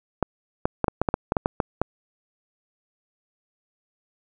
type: clicks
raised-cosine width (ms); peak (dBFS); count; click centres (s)
1; -6; 12; 0.227 / 0.655 / 0.843 / 0.882 / 1.016 / 1.088 / 1.141 / 1.321 / 1.368 / 1.459 / 1.602 / 1.816
effects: none